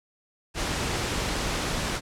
pink noise, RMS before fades -28 dBFS, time 0.54-2.01 s, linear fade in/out 50 ms, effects low-pass 8000 Hz 12 dB/octave

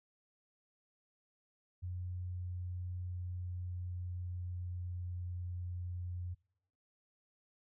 sine tone with pitch glide, 89.9 to 88.97 Hz, F#2 to F2, -49 to +33 cents, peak -38 dBFS, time 1.82-6.35 s, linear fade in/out 20 ms, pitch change -18 cents, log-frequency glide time 2.73-5.33 s, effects noise-tail reverb RT60 0.8 s tail -25 dB re dry

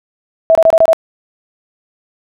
sine tone bursts, 652 Hz, E5, 19 cents flat, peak -4 dBFS, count 6, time 0.5-0.931 s, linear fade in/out 0 ms, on 51 ms, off 25 ms, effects none

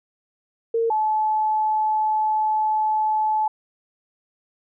sine tone pair in turn, 458 / 862.9 Hz, A#4 / A5, -31 / -34 cents, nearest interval major seventh, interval 1097 cents, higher second, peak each -18 dBFS, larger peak neither, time 0.74-0.9 / 0.9-3.48 s, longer second, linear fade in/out 5 ms, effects none

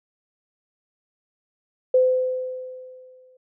sine tone with exponential decay, 511 Hz, C5, 41 cents flat, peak -12 dBFS, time 1.94-3.37 s, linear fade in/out 5 ms, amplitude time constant 310 ms, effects none

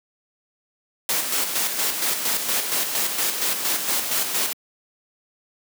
white noise with tremolo, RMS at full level -22 dBFS, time 1.09-4.53 s, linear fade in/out 2 ms, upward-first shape square, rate 4.3 Hz, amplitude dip 45%, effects high-pass 200 Hz 12 dB/octave

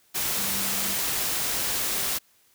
sine tone in noise, 196 Hz, G3, in tune, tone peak -38 dBFS, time 0.37-0.95 s, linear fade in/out 20 ms, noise white, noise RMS -27 dBFS, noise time 0.14-2.19 s, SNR -14 dB, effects white hiss -62 dBFS RMS until 2.54 s

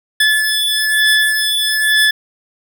25% pulse beating tone pair, 1728 / 1729.1 Hz, A6 / A6, -32 / -31 cents, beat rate 1.1 Hz, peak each -11 dBFS, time 0.2-2.11 s, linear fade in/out 5 ms, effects none

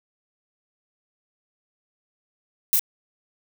violet noise with echo, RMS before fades -18 dBFS, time 2.73-2.76 s, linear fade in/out 0 ms, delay 34 ms, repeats 1, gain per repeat -2 dB, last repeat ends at 2.794 s, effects none

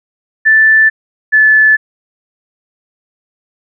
sine tone pair in turn, 1760 / 1735.8 Hz, A6 / A6, 0 / -24 cents, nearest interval unison, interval 24 cents, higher first, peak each -4 dBFS, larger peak neither, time 0.45-0.9 / 1.32-1.77 s, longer neither, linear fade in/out 20 ms, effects none

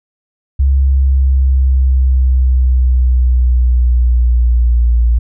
sine exponential sweep, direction down, 68 to 58.27 Hz, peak -7 dBFS, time 0.59-5.19 s, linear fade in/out 10 ms, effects none

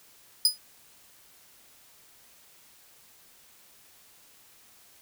sawtooth tone with exponential decay, 4978 Hz, D#8, in tune, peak -12 dBFS, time 0.45-0.58 s, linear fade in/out 2 ms, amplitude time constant 27 ms, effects white hiss -57 dBFS RMS until 5.01 s

